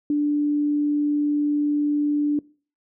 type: tone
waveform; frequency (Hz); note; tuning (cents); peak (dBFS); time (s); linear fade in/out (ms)
sine; 293.7; D4; 0; -18; 0.1-2.39; 2
effects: noise-tail reverb RT60 0.4 s tail -23 dB re dry